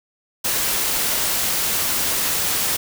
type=noise; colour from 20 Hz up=white; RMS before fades=-21 dBFS; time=0.44-2.77 s; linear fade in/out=10 ms; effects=none